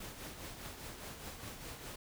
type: noise with tremolo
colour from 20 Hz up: pink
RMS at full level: -45 dBFS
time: 0-1.96 s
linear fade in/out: 5 ms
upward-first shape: triangle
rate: 4.9 Hz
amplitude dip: 55%
effects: none